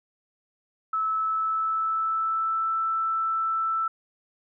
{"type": "tone with pitch glide", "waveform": "sine", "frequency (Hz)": [1303, 1325], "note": ["E6", "E6"], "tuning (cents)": [-20, 9], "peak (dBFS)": -23, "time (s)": [0.93, 3.88], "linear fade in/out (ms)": 5, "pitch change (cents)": 29, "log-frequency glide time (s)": [1.09, 2.74], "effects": []}